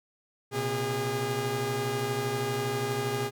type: tone cluster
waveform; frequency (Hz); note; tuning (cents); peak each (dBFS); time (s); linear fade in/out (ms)
sawtooth; 118.9 / 131.4 / 407.9; A#2 / C3 / G#4; +35 / +8 / -31; -30 / -32 / -26; 0.51-3.31; 50
effects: none